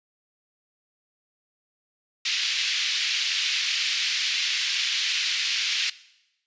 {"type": "band-pass noise", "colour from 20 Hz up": "pink", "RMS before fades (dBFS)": -26, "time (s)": [2.25, 5.9], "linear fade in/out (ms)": 5, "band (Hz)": [2300, 5300], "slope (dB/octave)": 24, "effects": ["noise-tail reverb RT60 0.9 s tail -19 dB re dry", "resampled to 16000 Hz"]}